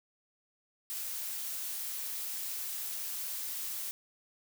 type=noise; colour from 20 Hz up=blue; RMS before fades=-38 dBFS; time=0.9-3.91 s; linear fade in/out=0 ms; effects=none